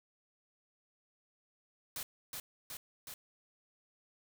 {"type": "noise with echo", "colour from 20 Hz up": "white", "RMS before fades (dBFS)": -41, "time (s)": [1.96, 2.03], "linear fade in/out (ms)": 2, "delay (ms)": 370, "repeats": 3, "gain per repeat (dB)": -2, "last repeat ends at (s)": 3.14, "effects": []}